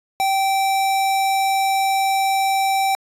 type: tone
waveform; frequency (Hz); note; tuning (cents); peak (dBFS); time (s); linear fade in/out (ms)
square; 777; G5; -16; -17; 0.2-2.95; 0
effects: resampled to 32000 Hz